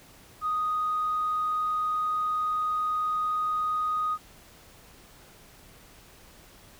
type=tone; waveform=sine; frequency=1244.5 Hz; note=D#6; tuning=in tune; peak=-24 dBFS; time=0.41-4.18 s; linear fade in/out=50 ms; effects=tanh soft clip ceiling -20 dBFS + pink hiss -53 dBFS RMS until 6.79 s